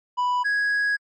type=tone pair in turn; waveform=triangle; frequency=987.8 / 1661.3 Hz; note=B5 / G#6; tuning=0 / 0 cents; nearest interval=major sixth; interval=900 cents; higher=second; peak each=-18 dBFS; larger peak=neither; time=0.17-0.44 / 0.44-0.97 s; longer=second; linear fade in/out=20 ms; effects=MP3 32 kbps